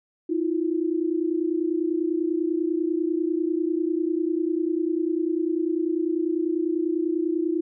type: tone pair together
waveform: sine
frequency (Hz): 319.1 / 349.2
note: D#4 / F4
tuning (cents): +44 / 0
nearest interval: major second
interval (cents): 156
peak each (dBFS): -24 / -25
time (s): 0.29-7.61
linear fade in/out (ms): 10
effects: none